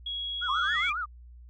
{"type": "tone with pitch glide", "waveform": "sine", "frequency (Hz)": [3322, 3357], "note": ["G#7", "G#7"], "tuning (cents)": [0, 18], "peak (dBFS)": -31, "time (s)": [0.06, 0.9], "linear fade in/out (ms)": 5, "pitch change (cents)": 18, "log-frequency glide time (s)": [0.35, 0.76]}
{"type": "tone with vibrato", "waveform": "sine", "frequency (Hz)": 1318.5, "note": "E6", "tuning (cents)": 0, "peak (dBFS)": -29, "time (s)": [0.41, 1.06], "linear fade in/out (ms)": 20, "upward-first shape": "sine", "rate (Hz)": 7.3, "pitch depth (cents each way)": 190}
{"type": "linear sweep", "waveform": "sine", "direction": "up", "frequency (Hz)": [965, 2458], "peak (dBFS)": -26, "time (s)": [0.48, 0.93], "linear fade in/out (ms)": 20}
{"effects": ["tanh soft clip ceiling -17 dBFS", "added 60 Hz sine -46 dBFS peak until 1.49 s"]}